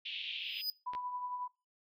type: band-pass noise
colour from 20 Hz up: white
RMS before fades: -41 dBFS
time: 0.05-0.62 s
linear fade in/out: 10 ms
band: 2600 to 3400 Hz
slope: 48 dB/octave
type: tone with exponential growth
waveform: square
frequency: 4978 Hz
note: D#8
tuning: in tune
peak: -31 dBFS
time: 0.37-0.7 s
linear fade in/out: 1 ms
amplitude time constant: 70 ms
type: tone with tremolo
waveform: sine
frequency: 991 Hz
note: B5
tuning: 6 cents sharp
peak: -35 dBFS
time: 0.86-1.48 s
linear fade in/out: 10 ms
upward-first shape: triangle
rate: 11 Hz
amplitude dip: 50%
type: clicks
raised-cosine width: 0.3 ms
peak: -30 dBFS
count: 2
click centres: 0.935 / 0.95 s
effects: noise-tail reverb RT60 0.3 s tail -23 dB re dry